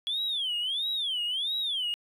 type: tone with vibrato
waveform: triangle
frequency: 3322 Hz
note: G#7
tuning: in tune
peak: -25 dBFS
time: 0.07-1.94 s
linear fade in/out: 0 ms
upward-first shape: sine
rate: 1.5 Hz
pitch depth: 260 cents each way
effects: tanh soft clip ceiling -24 dBFS